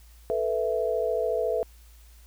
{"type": "chord", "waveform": "sine", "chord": "A suspended second", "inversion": "none", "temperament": "equal", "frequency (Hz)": [440, 493.9, 659.3], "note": ["A4", "B4", "E5"], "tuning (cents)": [0, 0, 0], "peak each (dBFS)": -28, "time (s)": [0.3, 1.63], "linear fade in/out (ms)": 0, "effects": ["added 57 Hz sine -49 dBFS peak until 2.26 s", "white hiss -59 dBFS RMS until 2.26 s"]}